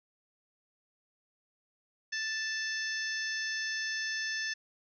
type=harmonic tone; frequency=880 Hz; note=A5; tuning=in tune; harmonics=2 / 3 / 4 / 5 / 6 / 7; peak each=-34 / -44 / -46 / -47 / -39 / -43 dBFS; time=2.12-4.54 s; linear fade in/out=10 ms; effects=none